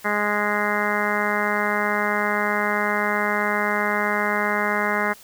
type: harmonic tone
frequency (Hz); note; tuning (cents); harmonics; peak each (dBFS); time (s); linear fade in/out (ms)
207.7; G#3; 0; 1 / 2 / 3 / 4 / 5 / 6 / 7 / 8 / 9 / 10; -29 / -29 / -29 / -29 / -29 / -29 / -29 / -29 / -29 / -29; 0.04-5.14; 20
effects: white hiss -47 dBFS RMS until 5.23 s